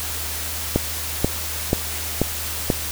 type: click train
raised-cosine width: 2 ms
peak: -3 dBFS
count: 5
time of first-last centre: 0.76-2.702 s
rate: 2.06 Hz
effects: added 78 Hz sine -33 dBFS peak until 2.91 s + white hiss -28 dBFS RMS until 2.91 s